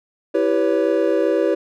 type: chord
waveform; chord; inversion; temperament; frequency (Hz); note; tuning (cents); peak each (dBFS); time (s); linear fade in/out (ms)
triangle; C# half-diminished seventh; first; equal with one note detuned; 329.6 / 392 / 493.9 / 561.8; E4 / G4 / B4 / C#5; 0 / 0 / 0 / +23; -19; 0.34-1.55; 10
effects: none